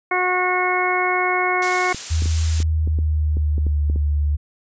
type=harmonic tone; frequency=364.3 Hz; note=F#4; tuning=27 cents flat; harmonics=1 / 2 / 3 / 4 / 5 / 6; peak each=-24 / -23 / -23 / -27 / -29 / -22 dBFS; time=0.11-1.93 s; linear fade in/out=5 ms
type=noise; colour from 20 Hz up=blue; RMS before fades=-25 dBFS; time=1.62-2.63 s; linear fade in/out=2 ms
type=clicks; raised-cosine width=3 ms; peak=-17 dBFS; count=11; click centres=1.946 / 2.222 / 2.258 / 2.603 / 2.875 / 2.988 / 3.37 / 3.581 / 3.667 / 3.899 / 3.96 s
type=tone with pitch glide; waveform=sine; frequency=80.2 to 73.54 Hz; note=E2 to D2; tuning=-47 to +3 cents; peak=-16 dBFS; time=2.1-4.37 s; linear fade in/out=20 ms; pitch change=-150 cents; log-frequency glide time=2.48-3.83 s
effects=resampled to 16000 Hz

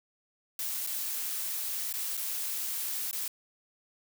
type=noise with dropouts; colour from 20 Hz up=blue; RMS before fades=-34 dBFS; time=0.59-3.28 s; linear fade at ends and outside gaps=2 ms; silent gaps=0.866-0.871 / 1.927-1.938 / 2.17-2.175 / 3.112-3.129 s; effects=none

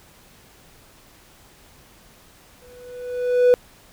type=tone with exponential growth; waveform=triangle; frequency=493.9 Hz; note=B4; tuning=in tune; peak=-6 dBFS; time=2.62-3.54 s; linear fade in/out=0 ms; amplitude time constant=200 ms; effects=tanh soft clip ceiling -5 dBFS + pink hiss -51 dBFS RMS until 3.92 s

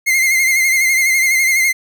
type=tone with vibrato; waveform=45% pulse; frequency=2106 Hz; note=C7; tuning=11 cents sharp; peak=-11 dBFS; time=0.06-1.73 s; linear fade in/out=20 ms; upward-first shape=sine; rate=12 Hz; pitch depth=48 cents each way; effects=none

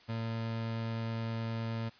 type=tone; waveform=30% pulse; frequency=113.7 Hz; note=A#2; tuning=43 cents flat; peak=-31 dBFS; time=0.08-1.9 s; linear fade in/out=20 ms; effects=white hiss -59 dBFS RMS until 1.99 s + resampled to 11025 Hz

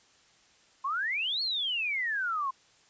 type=exponential two-way sweep; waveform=sine; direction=up then down; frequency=1036 to 4420 to 1036 Hz; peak=-28 dBFS; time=0.84-2.51 s; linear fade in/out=10 ms; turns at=1.42 s; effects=white hiss -62 dBFS RMS until 2.89 s + resampled to 16000 Hz

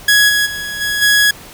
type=tone with level steps; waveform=sawtooth; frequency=1671 Hz; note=G#6; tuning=10 cents sharp; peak=-4 / -8 / -18 / -12 / -5 dBFS; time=0.08-1.31 s; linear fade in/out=5 ms; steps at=0.28 / 0.45 / 0.8 / 1.01 s; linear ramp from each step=20 ms; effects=pink hiss -36 dBFS RMS until 1.53 s

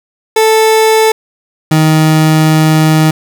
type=tone pair in turn; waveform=30% pulse; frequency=440 / 156.74 Hz; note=A4 / D#3; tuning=0 / +13 cents; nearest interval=octave + tritone; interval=1787 cents; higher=first; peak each=-3 dBFS; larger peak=neither; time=0.36-1.12 / 1.71-3.11 s; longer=second; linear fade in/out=5 ms; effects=none

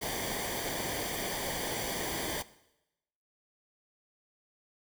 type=noise with comb filter; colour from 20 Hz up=pink; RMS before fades=-35 dBFS; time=0.01-2.43 s; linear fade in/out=20 ms; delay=0.75 ms; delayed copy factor=-0.7; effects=noise-tail reverb RT60 0.9 s tail -18 dB re dry

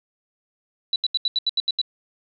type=tone bursts; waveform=sine; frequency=3951 Hz; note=B7; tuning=in tune; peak=-18 dBFS; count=9; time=0.93-1.815 s; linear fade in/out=2 ms; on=29 ms; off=78 ms; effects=none

